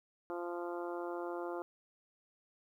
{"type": "harmonic tone", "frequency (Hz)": 173.8, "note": "F3", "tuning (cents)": -8, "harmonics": [2, 3, 4, 5, 6, 7, 8], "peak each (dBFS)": [-40, -44, -46, -48, -50, -51, -52], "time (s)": [0.3, 1.62], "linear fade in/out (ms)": 0, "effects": ["12-bit"]}